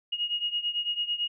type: beating tone pair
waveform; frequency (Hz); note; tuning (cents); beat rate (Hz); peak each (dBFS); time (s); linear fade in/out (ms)
sine; 2871 / 2880; F7 / F#7; +47 / -47; 9; -29 / -32; 0.12-1.28; 10
effects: none